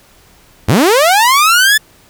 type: linear sweep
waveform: sawtooth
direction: up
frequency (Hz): 78.5 to 1760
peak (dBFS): -3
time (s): 0.68-1.78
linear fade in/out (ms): 10
effects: pink hiss -46 dBFS RMS until 2.09 s